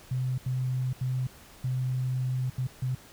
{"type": "tone bursts at uneven times", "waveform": "sine", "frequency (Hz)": 128.2, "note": "C3", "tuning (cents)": -35, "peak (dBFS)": -26, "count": 6, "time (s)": [[0.11, 0.38], [0.46, 0.93], [1.01, 1.27], [1.64, 2.5], [2.58, 2.67], [2.82, 2.95]], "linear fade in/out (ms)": 5, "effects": ["pink hiss -52 dBFS RMS until 3.12 s"]}